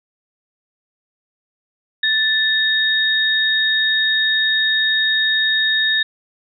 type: tone pair together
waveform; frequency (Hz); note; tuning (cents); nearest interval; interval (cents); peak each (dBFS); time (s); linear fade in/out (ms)
sine; 1760 / 3729; A6 / A#7; 0 / 0; octave + minor second; 1300; -17; 2.03-6.03; 5
effects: none